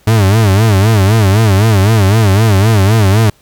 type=tone with vibrato; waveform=40% pulse; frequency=103.83 Hz; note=G#2; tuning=in tune; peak=-5 dBFS; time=0.07-3.3 s; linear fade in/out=5 ms; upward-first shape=sine; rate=3.9 Hz; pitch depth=160 cents each way; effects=pink hiss -49 dBFS RMS until 3.41 s